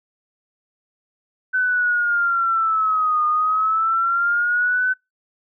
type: linear two-way sweep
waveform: sine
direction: down then up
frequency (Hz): 1518 to 1220 to 1518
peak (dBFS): -16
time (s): 1.53-4.94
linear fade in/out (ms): 20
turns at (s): 3.26
effects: noise-tail reverb RT60 0.2 s tail -24 dB re dry